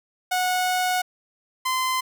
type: tone pair in turn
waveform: sawtooth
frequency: 733 / 1032.1 Hz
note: F#5 / C6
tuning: -16 / -24 cents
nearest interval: tritone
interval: 592 cents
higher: second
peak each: -17 / -18 dBFS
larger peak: first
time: 0.31-1.02 / 1.65-2.01 s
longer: first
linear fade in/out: 10 ms
effects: none